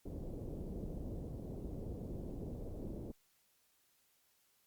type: low-pass noise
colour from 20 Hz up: pink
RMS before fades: -44 dBFS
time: 0.05-3.12 s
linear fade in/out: 10 ms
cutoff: 510 Hz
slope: 24 dB/octave
effects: white hiss -74 dBFS RMS until 4.66 s + Opus 48 kbps